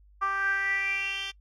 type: tone with band-pass filter sweep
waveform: 10% pulse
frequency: 392 Hz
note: G4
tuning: in tune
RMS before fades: -29 dBFS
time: 0.21-1.32 s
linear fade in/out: 20 ms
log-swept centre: 1200 to 3500 Hz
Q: 7.3
effects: noise-tail reverb RT60 0.1 s tail -24 dB re dry + added 50 Hz sine -54 dBFS peak until 1.4 s